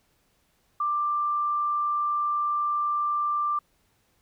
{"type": "tone", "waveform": "sine", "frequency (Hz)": 1182, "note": "D6", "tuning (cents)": 11, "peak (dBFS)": -23, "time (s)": [0.8, 3.59], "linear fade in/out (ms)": 5, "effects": ["pink hiss -68 dBFS RMS until 4.21 s"]}